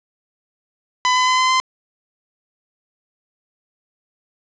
sawtooth tone with pitch steps, 1004 / 1011.6 / 1019.2 / 1026.9 / 1034.6 Hz, B5 / B5 / C6 / C6 / C6, +28 / +41 / -46 / -33 / -20 cents, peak -10 dBFS, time 1.05-1.6 s, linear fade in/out 0 ms, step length 110 ms, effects resampled to 16000 Hz + 7-bit

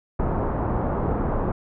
pink low-pass noise, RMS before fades -24 dBFS, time 0.19-1.52 s, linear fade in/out 5 ms, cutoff 1100 Hz, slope 24 dB/octave, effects none

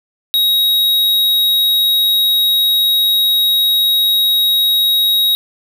square tone, 3799 Hz, A#7, 32 cents sharp, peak -11 dBFS, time 0.34-5.35 s, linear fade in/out 0 ms, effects none

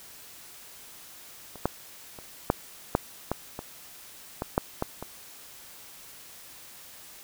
clicks, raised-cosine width 1 ms, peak -28 / -9 / -28 / -6 / -6 / -12 / -20 / -15 / -7 / -12 / -21 dBFS, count 11, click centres 1.557 / 1.656 / 2.188 / 2.501 / 2.951 / 3.316 / 3.591 / 4.421 / 4.579 / 4.824 / 5.026 s, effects white hiss -48 dBFS RMS until 7.23 s

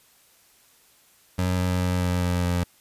25% pulse tone with pitch steps, 91.3 / 90.67 / 90.04 / 89.42 / 88.8 / 88.19 Hz, F#2 / F#2 / F#2 / F2 / F2 / F2, -23 / -35 / -47 / +41 / +29 / +17 cents, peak -18 dBFS, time 1.38-2.64 s, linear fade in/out 10 ms, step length 210 ms, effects white hiss -58 dBFS RMS until 2.8 s + resampled to 32000 Hz

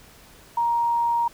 sine tone, 939 Hz, A#5, 12 cents sharp, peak -19 dBFS, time 0.57-1.28 s, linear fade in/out 5 ms, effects pink hiss -50 dBFS RMS until 1.33 s

